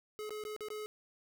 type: tone with dropouts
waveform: square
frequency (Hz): 425.5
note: G#4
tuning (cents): +42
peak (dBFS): -40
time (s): 0.19-0.86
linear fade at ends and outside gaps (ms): 0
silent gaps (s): 0.294-0.306 / 0.438-0.451 / 0.564-0.607 / 0.685-0.703
effects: none